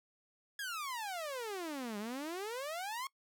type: exponential two-way sweep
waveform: sawtooth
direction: down then up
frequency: 1691 to 200 to 1106 Hz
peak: -35 dBFS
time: 0.59-3.07 s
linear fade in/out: 2 ms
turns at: 1.98 s
effects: noise-tail reverb RT60 0.1 s tail -22 dB re dry